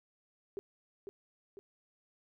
sine tone with echo, 395.9 Hz, G4, 17 cents sharp, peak -36 dBFS, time 0.57-0.59 s, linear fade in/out 0 ms, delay 500 ms, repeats 2, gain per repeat -5 dB, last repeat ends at 1.59 s, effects none

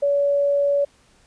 sine tone, 568 Hz, C#5, 42 cents sharp, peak -16 dBFS, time 0.02-0.85 s, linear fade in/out 10 ms, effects pink hiss -57 dBFS RMS until 1.26 s + resampled to 22050 Hz

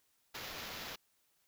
violet noise with sample-and-hold, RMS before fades -45 dBFS, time 0.34-0.96 s, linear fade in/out 10 ms, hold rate 8820 Hz, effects white hiss -75 dBFS RMS until 1.47 s

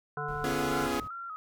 harmonic tone, 146.83 Hz, D3, in tune, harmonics 1 / 3 / 5 / 7 / 9 / 10, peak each -39 / -39 / -39 / -39 / -39 / -39 dBFS, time 0.17-0.87 s, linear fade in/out 2 ms
brown noise, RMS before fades -45 dBFS, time 0.28-1.08 s, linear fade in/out 5 ms
sawtooth chord, C# dominant seventh, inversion third, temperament equal with one note detuned, 246.9 / 277.2 / 342.4 / 415.3 Hz, B3 / C#4 / E#4 / G#4, 0 / 0 / -34 / 0 cents, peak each -31 dBFS, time 0.44-1 s, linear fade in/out 2 ms
sine tone with vibrato, 1318.5 Hz, E6, in tune, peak -37 dBFS, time 0.72-1.36 s, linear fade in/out 0 ms, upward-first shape square, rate 2.6 Hz, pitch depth 69 cents each way
effects none

